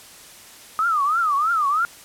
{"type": "tone with vibrato", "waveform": "sine", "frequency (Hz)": 1243, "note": "D#6", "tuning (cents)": -2, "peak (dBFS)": -17, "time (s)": [0.79, 1.85], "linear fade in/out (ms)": 0, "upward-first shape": "triangle", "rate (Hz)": 3.1, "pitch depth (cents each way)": 230, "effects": ["white hiss -44 dBFS RMS until 2.04 s", "low-pass 12000 Hz 12 dB/octave"]}